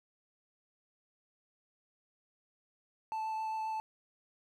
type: tone with vibrato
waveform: triangle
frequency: 878 Hz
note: A5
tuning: 4 cents flat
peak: -32 dBFS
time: 3.12-3.8 s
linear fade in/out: 0 ms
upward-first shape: triangle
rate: 7.5 Hz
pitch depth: 10 cents each way
effects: none